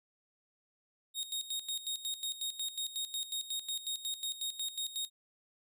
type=tone with tremolo; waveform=sawtooth; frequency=3730 Hz; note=A#7; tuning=in tune; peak=-31 dBFS; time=1.14-5.1 s; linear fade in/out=50 ms; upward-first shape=square; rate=5.5 Hz; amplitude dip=75%; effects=none